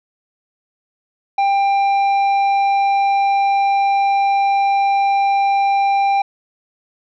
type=tone with tanh clipping; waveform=sine; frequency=793 Hz; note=G5; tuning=20 cents sharp; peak=-14 dBFS; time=1.38-6.22 s; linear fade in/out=5 ms; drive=8 dB; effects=none